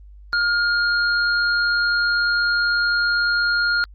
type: tone pair together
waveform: sine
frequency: 1417 / 4246 Hz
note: F6 / C8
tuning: +25 / +25 cents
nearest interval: octave + perfect fifth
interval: 1900 cents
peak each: -17 / -25 dBFS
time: 0.33-3.84 s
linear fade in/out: 0 ms
effects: added 50 Hz sine -40 dBFS peak until 3.94 s + Opus 32 kbps